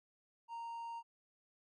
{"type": "tone", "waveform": "triangle", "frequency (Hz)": 928, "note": "A#5", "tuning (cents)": -8, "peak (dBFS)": -40, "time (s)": [0.48, 1.03], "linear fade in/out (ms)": 50, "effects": ["MP3 48 kbps"]}